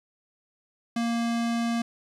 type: tone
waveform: square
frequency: 233.1 Hz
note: A#3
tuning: in tune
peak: -25 dBFS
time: 0.96-1.82 s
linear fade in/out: 5 ms
effects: low-pass 8000 Hz 12 dB/octave + 10-bit